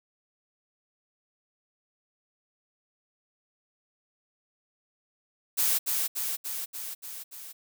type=noise with echo; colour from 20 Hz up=blue; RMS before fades=-25 dBFS; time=5.57-5.79 s; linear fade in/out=20 ms; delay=290 ms; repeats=6; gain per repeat=-3 dB; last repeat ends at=7.53 s; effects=none